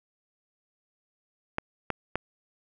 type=clicks; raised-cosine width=0.5 ms; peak=-12 dBFS; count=3; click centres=1.584 / 1.903 / 2.156 s; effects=none